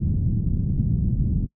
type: low-pass noise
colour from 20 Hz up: white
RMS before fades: -22 dBFS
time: 0-1.47 s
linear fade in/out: 20 ms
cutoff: 180 Hz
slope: 24 dB/octave
effects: noise-tail reverb RT60 0.1 s tail -22 dB re dry